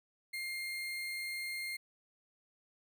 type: tone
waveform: 35% pulse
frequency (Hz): 2117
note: C7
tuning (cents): +20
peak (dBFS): -36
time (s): 0.33-1.77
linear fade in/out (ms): 10
effects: none